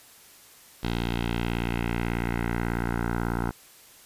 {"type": "tone with low-pass filter sweep", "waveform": "10% pulse", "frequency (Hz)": 58.27, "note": "A#1", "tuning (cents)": 0, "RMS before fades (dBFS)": -28, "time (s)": [0.83, 3.51], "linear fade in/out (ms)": 5, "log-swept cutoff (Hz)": [3800, 1300], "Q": 2.2, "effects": ["white hiss -52 dBFS RMS until 4.05 s", "resampled to 32000 Hz"]}